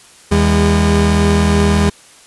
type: tone pair together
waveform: 30% pulse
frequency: 80.5 / 202.8 Hz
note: E2 / G#3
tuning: -41 / -41 cents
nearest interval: octave + major third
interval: 1600 cents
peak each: -10 dBFS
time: 0.31-1.9 s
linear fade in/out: 10 ms
effects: white hiss -43 dBFS RMS until 2.26 s + resampled to 24000 Hz